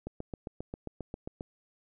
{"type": "click train", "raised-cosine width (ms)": 2, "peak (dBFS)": -24, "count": 11, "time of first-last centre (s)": [0.07, 1.409], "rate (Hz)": 7.47, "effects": []}